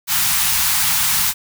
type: band-stop noise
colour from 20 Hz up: white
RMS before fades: -17 dBFS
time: 0.07-1.34 s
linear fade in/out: 50 ms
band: 210 to 780 Hz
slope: 48 dB/octave
effects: none